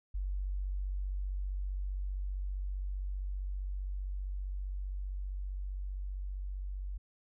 sine tone with level ramp, 47.63 Hz, G1, 49 cents flat, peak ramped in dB -32 to -36 dBFS, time 0.14-6.98 s, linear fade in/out 10 ms, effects none

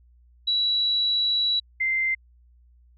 sine tone pair in turn, 3918 / 2084 Hz, B7 / C7, -15 / -7 cents, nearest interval major seventh, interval 1092 cents, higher first, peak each -20 / -21 dBFS, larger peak first, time 0.47-1.6 / 1.8-2.15 s, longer first, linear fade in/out 10 ms, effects added 60 Hz sine -53 dBFS peak until 2.97 s

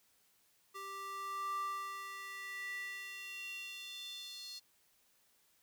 square tone with high-pass filter sweep, 392 Hz, G4, in tune, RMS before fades -44 dBFS, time 0.74-4.6 s, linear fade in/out 20 ms, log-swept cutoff 810 to 4400 Hz, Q 5.8, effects white hiss -72 dBFS RMS until 5.62 s

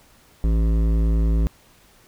sine tone with hard clipping, 55 Hz, A1, in tune, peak -18 dBFS, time 0.44-1.47 s, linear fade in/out 0 ms, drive 13 dB, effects pink hiss -54 dBFS RMS until 2.07 s

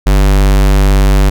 square tone, 49 Hz, G1, in tune, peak -6 dBFS, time 0.06-1.3 s, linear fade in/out 10 ms, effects none

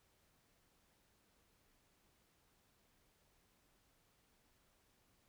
silence, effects pink hiss -75 dBFS RMS until 5.28 s

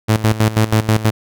sawtooth tone with tremolo, 109.2 Hz, A2, 13 cents flat, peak -6 dBFS, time 0.08-1.11 s, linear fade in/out 20 ms, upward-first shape square, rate 6.2 Hz, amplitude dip 80%, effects none

